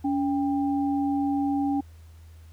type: tone pair together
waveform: sine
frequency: 282.1 / 794 Hz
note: C#4 / G5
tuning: +30 / +22 cents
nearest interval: octave + tritone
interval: 1792 cents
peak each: -23 / -30 dBFS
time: 0.04-1.81 s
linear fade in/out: 10 ms
effects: added 81 Hz sine -45 dBFS peak until 2.52 s + pink hiss -61 dBFS RMS until 2.52 s